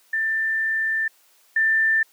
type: tone pair in turn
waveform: sine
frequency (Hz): 1781 / 1781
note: A6 / A6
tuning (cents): +21 / +21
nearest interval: unison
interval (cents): 0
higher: neither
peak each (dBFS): -20 / -16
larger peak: second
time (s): 0.13-1.08 / 1.56-2.03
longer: first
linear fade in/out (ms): 5
effects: white hiss -58 dBFS RMS until 2.12 s + high-pass 400 Hz 12 dB/octave